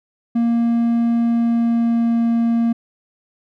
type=tone with pitch glide; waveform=triangle; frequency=233.5 to 232 Hz; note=A#3 to A#3; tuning=+3 to -8 cents; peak=-12 dBFS; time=0.35-2.73 s; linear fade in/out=10 ms; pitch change=-11 cents; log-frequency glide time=1.21-2.26 s; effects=none